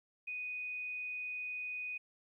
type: tone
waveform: sine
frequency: 2487 Hz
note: D#7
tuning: 1 cent flat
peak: -38 dBFS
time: 0.27-1.98 s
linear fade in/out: 10 ms
effects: 13-bit